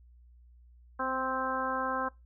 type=harmonic tone with a mistuned harmonic; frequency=261.6 Hz; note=C4; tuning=in tune; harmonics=1 / 2 / 3 / 4 / 5 / 6; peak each=-39 / -37 / -38 / -34 / -36 / -38 dBFS; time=0.99-2.09 s; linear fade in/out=10 ms; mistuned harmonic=1; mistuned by=-15 cents; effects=noise-tail reverb RT60 0.2 s tail -20 dB re dry + added 60 Hz sine -54 dBFS peak until 2.25 s